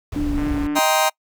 brown noise, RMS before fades -26 dBFS, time 0.12-0.67 s, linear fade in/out 2 ms
sine tone with vibrato, 290.8 Hz, D4, 17 cents flat, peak -20 dBFS, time 0.16-0.79 s, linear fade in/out 2 ms, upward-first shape sine, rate 4 Hz, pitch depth 20 cents each way
click train, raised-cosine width 0.5 ms, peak -20 dBFS, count 61, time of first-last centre 0.38-0.78 s, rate 150 Hz
sawtooth chord, C minor seventh, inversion first, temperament just, 627.9 / 784.9 / 941.9 / 1046.5 Hz, Eb5 / G5 / Bb5 / C6, +16 / +2 / +18 / 0 cents, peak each -16 / -16 / -17 / -20 dBFS, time 0.75-1.1 s, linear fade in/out 20 ms
effects noise-tail reverb RT60 0.1 s tail -25 dB re dry

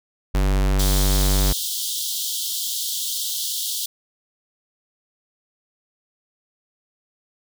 square tone, 48.19 Hz, G1, 29 cents flat, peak -17 dBFS, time 0.34-1.53 s, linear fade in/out 10 ms
pink high-pass noise, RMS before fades -26 dBFS, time 0.79-3.86 s, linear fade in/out 5 ms, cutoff 3100 Hz, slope 96 dB/octave
effects none

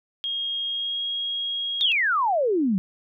sine tone with pitch glide, 3254 to 3280 Hz, G#7 to G#7, -36 to -22 cents, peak -25 dBFS, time 0.24-1.92 s, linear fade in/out 0 ms, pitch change +14 cents, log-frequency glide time 0.68-1.01 s
sine exponential sweep, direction down, 3729 to 179.2 Hz, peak -19 dBFS, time 1.81-2.78 s, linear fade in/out 0 ms
effects none

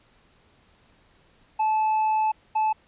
triangle tone pair in turn, 868 / 868 Hz, A5 / A5, -24 / -24 cents, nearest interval unison, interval 0 cents, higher neither, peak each -18 dBFS, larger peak neither, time 1.59-2.32 / 2.55-2.73 s, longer first, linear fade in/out 10 ms, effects pink hiss -60 dBFS RMS until 2.87 s + resampled to 8000 Hz

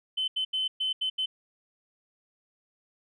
sine tone bursts at uneven times, 3053 Hz, G7, 46 cents flat, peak -25 dBFS, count 6, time 0.17-0.28 / 0.36-0.45 / 0.53-0.68 / 0.8-0.93 / 1.01-1.1 / 1.18-1.26 s, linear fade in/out 10 ms, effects tanh soft clip ceiling -21 dBFS

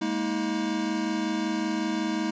square chord, Ab suspended second, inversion none, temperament equal with one note detuned, 207.7 / 233.1 / 318 Hz, Ab3 / Bb3 / Eb4, 0 / 0 / +38 cents, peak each -32 / -33 / -29 dBFS, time 0.01-2.31 s, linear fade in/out 10 ms, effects resampled to 16000 Hz

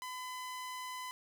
sawtooth tone, 1010 Hz, B5, 39 cents sharp, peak -37 dBFS, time 0.02-1.11 s, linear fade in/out 0 ms, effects none

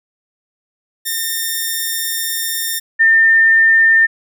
5% pulse / sine tone pair in turn, 1816 / 1804.5 Hz, A#6 / A6, -46 / +43 cents, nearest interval unison, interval 11 cents, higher first, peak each -7 dBFS, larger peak neither, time 1.05-2.8 / 2.99-4.07 s, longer first, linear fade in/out 20 ms, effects none

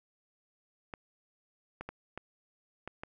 clicks, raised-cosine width 0.5 ms, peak -25 dBFS, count 6, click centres 0.938 / 1.81 / 1.89 / 2.176 / 2.876 / 3.035 s, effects none

